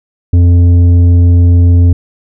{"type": "tone with tanh clipping", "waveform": "sine", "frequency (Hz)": 87.31, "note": "F2", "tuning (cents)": 0, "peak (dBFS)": -4, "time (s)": [0.33, 1.93], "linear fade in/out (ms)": 5, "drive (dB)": 8, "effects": []}